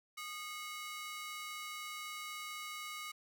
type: ring-modulated tone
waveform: sawtooth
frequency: 1699 Hz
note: G#6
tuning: 39 cents sharp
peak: -36 dBFS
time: 0.17-3.12 s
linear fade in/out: 10 ms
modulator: 472 Hz
effects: none